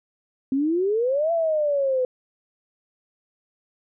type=exponential two-way sweep; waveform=sine; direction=up then down; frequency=260 to 680 to 501 Hz; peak=-19 dBFS; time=0.52-2.05 s; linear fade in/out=2 ms; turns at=1.32 s; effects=none